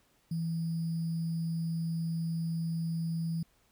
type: tone with sample-and-hold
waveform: sine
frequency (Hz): 164.81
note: E3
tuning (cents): 0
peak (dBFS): -30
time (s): 0.31-3.43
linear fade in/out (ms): 5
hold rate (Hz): 4900
effects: pink hiss -69 dBFS RMS until 3.71 s